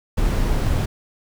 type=noise; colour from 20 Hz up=brown; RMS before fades=-19 dBFS; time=0.17-0.86 s; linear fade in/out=10 ms; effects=none